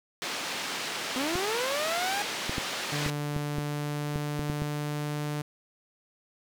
white band-pass noise, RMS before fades -34 dBFS, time 0.22-3.1 s, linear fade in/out 0 ms, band 200 to 4200 Hz, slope 12 dB/octave
sawtooth linear sweep, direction up, 246.9 to 830.6 Hz, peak -25 dBFS, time 1.16-2.22 s, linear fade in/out 0 ms
clicks, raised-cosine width 3 ms, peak -19 dBFS, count 10, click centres 1.355 / 2.495 / 2.582 / 3.063 / 3.364 / 3.584 / 4.159 / 4.394 / 4.499 / 4.62 s
sawtooth tone with pitch glide, 146.83 to 148.36 Hz, D3 to D3, 0 to +18 cents, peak -26 dBFS, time 2.92-5.42 s, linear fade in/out 5 ms, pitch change +18 cents, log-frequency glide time 3.48-5.22 s
effects none

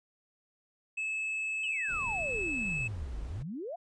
triangle tone, 2600 Hz, E7, 24 cents flat, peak -30 dBFS, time 0.97-2.88 s, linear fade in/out 10 ms
sine exponential two-way sweep, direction down then up, 3136 to 46.49 to 741 Hz, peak -36 dBFS, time 1.63-3.76 s, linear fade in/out 10 ms, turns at 3.21 s
brown noise, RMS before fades -44 dBFS, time 1.88-3.43 s, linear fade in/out 10 ms
effects resampled to 22050 Hz

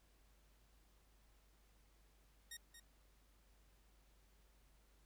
10% pulse tone with echo, 1864.7 Hz, A#6, in tune, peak -40 dBFS, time 2.51-2.57 s, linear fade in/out 5 ms, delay 230 ms, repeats 1, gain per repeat -9 dB, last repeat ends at 2.8 s, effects added 50 Hz sine -69 dBFS peak until 5.05 s + pink hiss -75 dBFS RMS until 5.05 s

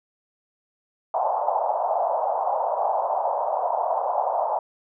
pink band-pass noise, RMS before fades -24 dBFS, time 1.14-4.59 s, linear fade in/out 2 ms, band 610 to 930 Hz, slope 48 dB/octave, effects none

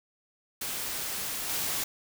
white noise with level steps, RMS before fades -34 / -31 dBFS, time 0.61-1.84 s, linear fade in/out 5 ms, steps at 1.49 s, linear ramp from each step 5 ms, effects none

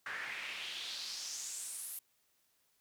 pink noise with band-pass filter sweep, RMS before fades -43 dBFS, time 0.06-1.99 s, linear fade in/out 2 ms, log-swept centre 1600 to 12000 Hz, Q 3.3, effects white hiss -75 dBFS RMS until 2.8 s

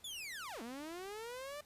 sawtooth linear two-way sweep, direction down then up, 3557 to 220 to 601 Hz, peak -40 dBFS, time 0.04-1.61 s, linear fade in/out 5 ms, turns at 0.62 s, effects pink hiss -65 dBFS RMS until 1.65 s + resampled to 32000 Hz

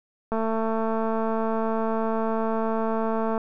click train, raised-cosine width 1 ms, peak -14 dBFS, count 683, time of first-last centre 0.32-3.378 s, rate 223 Hz, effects none

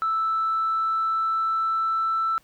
sine tone with pitch glide, 1318 to 1327.2 Hz, E6 to E6, -1 to +11 cents, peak -20 dBFS, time 0.02-2.38 s, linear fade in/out 0 ms, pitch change +12 cents, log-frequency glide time 0.23-2.22 s, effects tanh soft clip ceiling -17 dBFS + pink hiss -60 dBFS RMS until 2.43 s

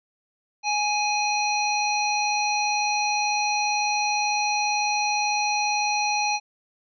harmonic tone, 833 Hz, G#5, 5 cents sharp, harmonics 1 / 3 / 5 / 7, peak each -24 / -26 / -30 / -32 dBFS, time 0.63-6.4 s, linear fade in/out 50 ms, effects none

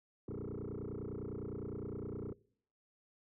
sine tone with frequency modulation, 261.6 Hz, C4, in tune, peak -37 dBFS, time 0.28-2.33 s, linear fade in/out 5 ms, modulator 29.8 Hz, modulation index 6.5, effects noise-tail reverb RT60 0.6 s tail -24 dB re dry + tanh soft clip ceiling -39 dBFS

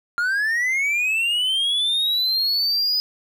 triangle linear sweep, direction up, 1389 to 5000 Hz, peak -17 dBFS, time 0.18-3 s, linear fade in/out 0 ms, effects none

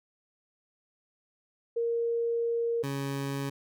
sine / 20% pulse tone pair in turn, 466.2 / 138.6 Hz, A#4 / C#3, 0 / 0 cents, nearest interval octave + major sixth, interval 2100 cents, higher first, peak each -26 dBFS, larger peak neither, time 1.76-2.83 / 2.83-3.5 s, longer first, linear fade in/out 10 ms, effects none

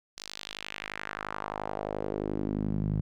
sawtooth tone with band-pass filter sweep, 51.5 Hz, G#1, 14 cents flat, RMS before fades -34 dBFS, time 0.17-3.01 s, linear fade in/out 5 ms, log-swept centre 5300 to 140 Hz, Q 2, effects none

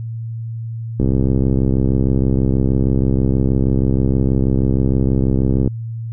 click train, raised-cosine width 3 ms, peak -4 dBFS, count 311, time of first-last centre 1-5.676 s, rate 66.3 Hz, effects added 114 Hz sine -23 dBFS peak until 6.12 s

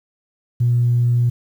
sine tone, 120.5 Hz, B2, 42 cents flat, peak -12 dBFS, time 0.6-1.3 s, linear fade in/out 10 ms, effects tanh soft clip ceiling -8 dBFS + 8-bit

